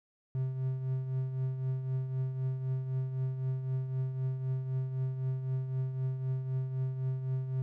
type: tone with tremolo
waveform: triangle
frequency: 130.81 Hz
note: C3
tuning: in tune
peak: -26 dBFS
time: 0.35-7.62 s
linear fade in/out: 0 ms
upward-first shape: triangle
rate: 3.9 Hz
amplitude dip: 60%
effects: none